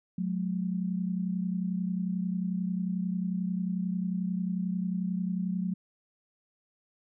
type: tone pair together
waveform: sine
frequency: 181.9 / 213.1 Hz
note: F#3 / G#3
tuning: -29 / +45 cents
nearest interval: minor third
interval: 274 cents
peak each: -29 / -34 dBFS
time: 0.18-5.74 s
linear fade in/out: 5 ms
effects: none